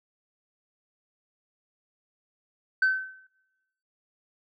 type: tone with exponential decay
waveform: sine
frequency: 1532 Hz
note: G6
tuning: 40 cents flat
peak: -15 dBFS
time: 2.82-3.27 s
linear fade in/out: 5 ms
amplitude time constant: 96 ms
effects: noise-tail reverb RT60 0.9 s tail -22 dB re dry + tanh soft clip ceiling -17 dBFS